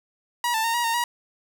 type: tone with pitch steps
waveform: sawtooth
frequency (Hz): 961 / 887 / 919 / 955 / 919 / 958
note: B5 / A5 / A#5 / A#5 / A#5 / A#5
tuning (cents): -48 / +14 / -25 / +42 / -25 / +47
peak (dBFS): -18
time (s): 0.44-1.04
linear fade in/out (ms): 2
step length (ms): 100
effects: none